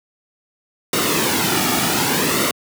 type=noise with flanger; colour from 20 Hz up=pink; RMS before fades=-18 dBFS; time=0.93-2.51 s; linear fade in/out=2 ms; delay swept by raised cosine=1.2 to 1.96 ms; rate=0.64 Hz; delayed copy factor=-0.6; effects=high-pass 150 Hz 12 dB/octave